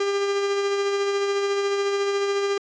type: tone with tremolo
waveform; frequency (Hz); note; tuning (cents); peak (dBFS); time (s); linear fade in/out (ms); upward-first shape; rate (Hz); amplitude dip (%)
45% pulse; 400; G4; +35; -20; 0-2.58; 5; sine; 14; 30
effects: resampled to 16000 Hz